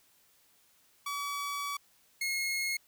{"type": "tone pair in turn", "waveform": "sawtooth", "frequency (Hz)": [1141, 2162], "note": ["C#6", "C#7"], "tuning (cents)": [50, -44], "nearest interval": "major seventh", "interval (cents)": 1106, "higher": "second", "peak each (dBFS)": [-30, -27], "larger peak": "second", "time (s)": [[1.06, 1.77], [2.21, 2.77]], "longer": "first", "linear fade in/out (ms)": 5, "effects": ["white hiss -66 dBFS RMS until 2.87 s"]}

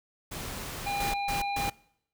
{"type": "noise", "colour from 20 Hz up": "pink", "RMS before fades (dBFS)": -38, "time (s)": [0.31, 1.1], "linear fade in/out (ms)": 10}
{"type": "harmonic tone", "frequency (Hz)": 805, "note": "G5", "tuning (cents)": 46, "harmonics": [1, 3, 5], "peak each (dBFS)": [-30, -35, -42], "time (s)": [0.86, 1.7], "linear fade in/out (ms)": 10}
{"type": "noise bursts", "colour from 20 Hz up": "pink", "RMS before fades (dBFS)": -34, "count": 3, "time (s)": [1, 1.7], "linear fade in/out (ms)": 5, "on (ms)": 140, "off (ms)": 140}
{"effects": ["noise-tail reverb RT60 0.7 s tail -23 dB re dry"]}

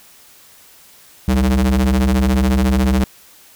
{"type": "ring-modulated tone", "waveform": "square", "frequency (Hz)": 63, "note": "B1", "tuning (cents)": 35, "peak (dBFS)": -10, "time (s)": [1.28, 3.04], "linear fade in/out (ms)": 0, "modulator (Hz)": 133, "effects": ["white hiss -46 dBFS RMS until 3.55 s"]}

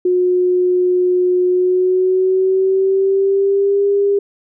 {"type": "tone with pitch glide", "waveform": "sine", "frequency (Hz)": [361.9, 401.6], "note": ["F#4", "G4"], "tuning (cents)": [-38, 42], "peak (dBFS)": -11, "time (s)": [0.05, 4.19], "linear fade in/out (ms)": 5, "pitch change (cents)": 180, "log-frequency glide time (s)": [1.47, 3.86], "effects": []}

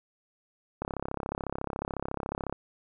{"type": "click train", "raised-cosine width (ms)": 1, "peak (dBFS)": -18, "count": 59, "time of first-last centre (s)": [0.82, 2.526], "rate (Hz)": 34, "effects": []}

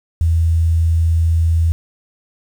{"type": "tone", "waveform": "sine", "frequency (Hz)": 82.41, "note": "E2", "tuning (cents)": 0, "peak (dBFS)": -11, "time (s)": [0.21, 1.72], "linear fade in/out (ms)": 0, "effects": ["7-bit"]}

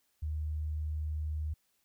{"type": "tone", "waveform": "sine", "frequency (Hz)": 76.7, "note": "D#2", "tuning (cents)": -24, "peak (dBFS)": -32, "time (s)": [0.22, 1.54], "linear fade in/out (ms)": 10, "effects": ["white hiss -75 dBFS RMS until 1.84 s"]}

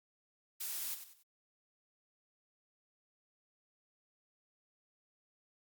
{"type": "noise with echo", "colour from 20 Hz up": "blue", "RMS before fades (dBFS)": -40, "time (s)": [0.6, 0.95], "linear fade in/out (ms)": 10, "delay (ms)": 94, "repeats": 3, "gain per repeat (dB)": -9, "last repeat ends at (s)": 1.232, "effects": ["Opus 48 kbps"]}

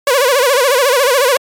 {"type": "tone with vibrato", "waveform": "sawtooth", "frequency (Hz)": 526, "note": "C5", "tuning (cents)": 9, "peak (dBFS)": -5, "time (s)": [0.07, 1.37], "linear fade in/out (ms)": 2, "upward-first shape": "sine", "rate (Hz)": 14, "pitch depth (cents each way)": 160, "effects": ["MP3 96 kbps"]}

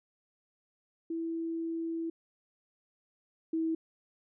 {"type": "tone pair in turn", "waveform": "sine", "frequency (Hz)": [329.6, 323.9], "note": ["E4", "E4"], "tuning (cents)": [0, -30], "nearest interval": "unison", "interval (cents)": 30, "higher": "first", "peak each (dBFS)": [-32, -28], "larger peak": "second", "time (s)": [[1.1, 2.1], [3.53, 3.75]], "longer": "first", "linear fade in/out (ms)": 5, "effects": []}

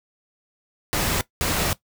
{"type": "noise bursts at uneven times", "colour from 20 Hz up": "pink", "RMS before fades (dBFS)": -23, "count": 2, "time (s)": [[0.93, 1.21], [1.41, 1.73]], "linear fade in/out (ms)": 0, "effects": ["noise-tail reverb RT60 0.1 s tail -17 dB re dry"]}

